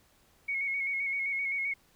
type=tone with vibrato; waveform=sine; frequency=2202 Hz; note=C#7; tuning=12 cents flat; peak=-29 dBFS; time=0.48-1.74 s; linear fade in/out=10 ms; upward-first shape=square; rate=7.7 Hz; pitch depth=28 cents each way; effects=pink hiss -65 dBFS RMS until 1.95 s